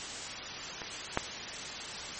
clicks, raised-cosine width 0.5 ms, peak -24 / -11 dBFS, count 2, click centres 0.818 / 1.174 s, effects white hiss -39 dBFS RMS until 2.19 s + MP3 32 kbps

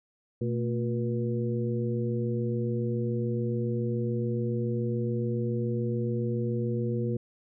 harmonic tone with a mistuned harmonic, 120 Hz, B2, 49 cents flat, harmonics 1 / 2 / 3 / 4, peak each -29 / -32 / -34 / -35 dBFS, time 0.41-7.17 s, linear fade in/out 5 ms, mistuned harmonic 2, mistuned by -96 cents, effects none

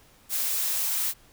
blue noise with high-pass filter sweep, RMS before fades -27 dBFS, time 0.29-1.14 s, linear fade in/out 50 ms, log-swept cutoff 270 to 890 Hz, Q 1.2, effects pink hiss -57 dBFS RMS until 1.32 s

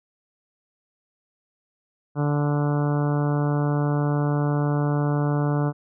harmonic tone, 146.1 Hz, D3, 9 cents flat, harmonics 1 / 2 / 3 / 4 / 5 / 6 / 7 / 8 / 9 / 10, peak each -21 / -27 / -31 / -33 / -35 / -37 / -38 / -39 / -40 / -41 dBFS, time 2.15-5.73 s, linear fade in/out 50 ms, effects none

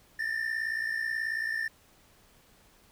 triangle tone pair together, 1777 / 1835.4 Hz, A6 / A#6, +17 / -27 cents, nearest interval minor second, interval 56 cents, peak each -29 / -33 dBFS, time 0.19-1.68 s, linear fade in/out 5 ms, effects pink hiss -61 dBFS RMS until 2.91 s

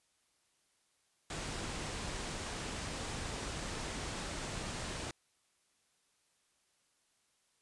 pink low-pass noise, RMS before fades -41 dBFS, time 1.3-5.11 s, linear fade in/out 2 ms, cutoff 9500 Hz, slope 48 dB/octave, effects white hiss -75 dBFS RMS until 7.61 s + resampled to 24000 Hz

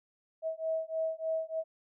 sine beating tone pair, 642 / 645.3 Hz, E5 / E5, -46 / -37 cents, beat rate 3.3 Hz, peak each -34 / -34 dBFS, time 0.42-1.64 s, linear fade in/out 50 ms, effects none

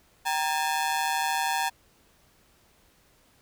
sawtooth ring-modulated tone, 856 Hz, A5, 48 cents flat, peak -18 dBFS, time 0.25-1.7 s, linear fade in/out 20 ms, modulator 76.4 Hz, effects pink hiss -62 dBFS RMS until 3.41 s

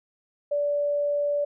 sine tone, 580 Hz, D5, 22 cents flat, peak -22 dBFS, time 0.51-1.45 s, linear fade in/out 10 ms, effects none

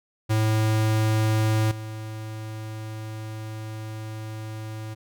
square tone with level steps, 109.2 Hz, A2, 13 cents flat, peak -20 / -33 dBFS, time 0.29-4.95 s, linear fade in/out 20 ms, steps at 1.71 s, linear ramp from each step 5 ms, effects none

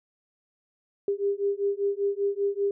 sine beating tone pair, 398.5 / 403.6 Hz, G4 / G#4, +28 / -49 cents, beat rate 5.1 Hz, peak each -27 dBFS, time 1.08-2.71 s, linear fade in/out 2 ms, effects none

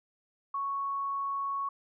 sine tone, 1108.7 Hz, C#6, in tune, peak -30 dBFS, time 0.54-1.69 s, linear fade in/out 5 ms, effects none

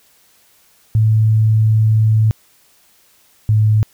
sine tone pair in turn, 109.5 / 107.68 Hz, A2 / A2, -8 / -37 cents, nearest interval unison, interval 29 cents, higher first, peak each -9 dBFS, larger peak neither, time 0.95-2.31 / 3.49-3.83 s, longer first, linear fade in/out 0 ms, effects white hiss -53 dBFS RMS until 3.93 s

